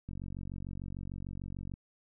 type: click train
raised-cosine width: 5 ms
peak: -29 dBFS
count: 78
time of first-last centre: 0.09-1.739 s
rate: 46.7 Hz
effects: none